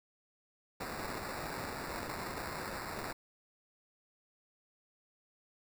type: noise with sample-and-hold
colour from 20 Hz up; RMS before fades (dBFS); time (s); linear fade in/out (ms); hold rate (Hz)
white; -41; 0.8-3.13; 10; 3150
effects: none